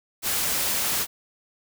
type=noise; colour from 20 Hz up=white; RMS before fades=-25 dBFS; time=0.22-1.07 s; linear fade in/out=50 ms; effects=none